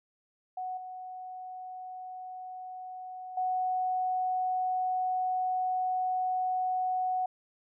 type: tone with level steps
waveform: sine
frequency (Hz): 740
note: F#5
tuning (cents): 0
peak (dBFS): -33 / -39 / -27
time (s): 0.57-7.26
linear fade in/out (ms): 5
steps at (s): 0.77 / 3.37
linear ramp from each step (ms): 5
effects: none